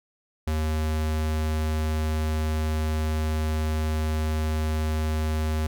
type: tone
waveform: square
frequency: 77.9 Hz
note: D#2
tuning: 3 cents sharp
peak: -24 dBFS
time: 0.47-5.67 s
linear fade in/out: 5 ms
effects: none